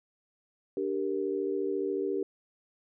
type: chord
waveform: sine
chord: G minor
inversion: second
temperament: equal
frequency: 293.7 / 392 / 466.2 Hz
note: D4 / G4 / Bb4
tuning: 0 / 0 / 0 cents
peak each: -35 / -30 / -35 dBFS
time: 0.77-2.23 s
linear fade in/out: 2 ms
effects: none